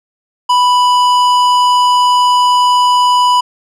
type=tone with tanh clipping; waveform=sine; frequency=989 Hz; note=B5; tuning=2 cents sharp; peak=-9 dBFS; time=0.49-3.41 s; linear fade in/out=10 ms; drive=14 dB; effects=none